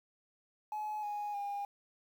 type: tone with pitch steps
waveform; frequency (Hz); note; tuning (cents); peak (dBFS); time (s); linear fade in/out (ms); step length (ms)
sine; 850 / 829.1 / 808.8; G#5 / G#5 / G#5; +40 / -3 / -46; -34; 0.72-1.65; 2; 310
effects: tanh soft clip ceiling -32 dBFS + 10-bit